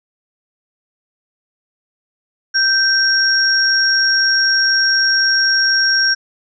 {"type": "tone pair together", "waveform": "sine", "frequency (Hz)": [1562, 5571], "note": ["G6", "F8"], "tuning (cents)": [-7, -5], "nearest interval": "octave + minor seventh", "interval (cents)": 2202, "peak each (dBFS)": -14, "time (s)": [2.54, 6.15], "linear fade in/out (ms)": 20, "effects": []}